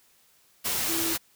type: tone in noise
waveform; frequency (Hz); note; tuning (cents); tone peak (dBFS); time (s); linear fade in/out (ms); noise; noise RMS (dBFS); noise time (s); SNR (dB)
sine; 330.1; E4; +2; -31; 0.88-1.15; 20; white; -28; 0.64-1.18; -6
effects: white hiss -62 dBFS RMS until 1.35 s